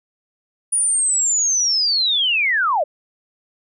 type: linear sweep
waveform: sine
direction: down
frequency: 9730 to 538 Hz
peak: -15 dBFS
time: 0.72-2.84 s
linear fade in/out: 10 ms
effects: none